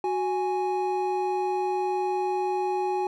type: tone pair together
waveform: triangle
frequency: 369.6 / 830.3 Hz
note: F#4 / G#5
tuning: -2 / -1 cents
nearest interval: octave + major second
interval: 1401 cents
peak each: -25 dBFS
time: 0.04-3.07 s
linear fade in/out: 2 ms
effects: none